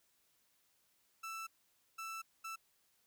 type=tone bursts at uneven times; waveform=30% pulse; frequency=1325 Hz; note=E6; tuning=9 cents sharp; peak=-40 dBFS; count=3; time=1.23-1.47 / 1.98-2.22 / 2.44-2.56 s; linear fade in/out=10 ms; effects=white hiss -75 dBFS RMS until 3.06 s